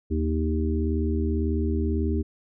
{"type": "harmonic tone with a mistuned harmonic", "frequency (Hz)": 78.2, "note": "D#2", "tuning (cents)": 9, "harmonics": [1, 3, 4, 5], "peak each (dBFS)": [-24, -29, -30, -31], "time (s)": [0.1, 2.23], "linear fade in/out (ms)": 20, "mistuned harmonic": 5, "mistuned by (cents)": 16, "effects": []}